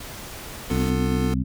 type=noise; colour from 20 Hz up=pink; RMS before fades=-37 dBFS; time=0-0.9 s; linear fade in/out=5 ms
type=harmonic tone; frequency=64 Hz; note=C2; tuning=38 cents flat; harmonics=1 / 2 / 3 / 4; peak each=-26 / -26 / -26 / -26 dBFS; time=0.7-1.44 s; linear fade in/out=20 ms
type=chord; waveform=square; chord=B half-diminished seventh; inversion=none; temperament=just; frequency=246.9 / 296.3 / 355.6 / 444.5 Hz; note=B3 / D4 / F4 / A4; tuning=0 / +15 / +31 / +18 cents; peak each=-32 / -35 / -34 / -31 dBFS; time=0.7-1.34 s; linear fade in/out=2 ms
effects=none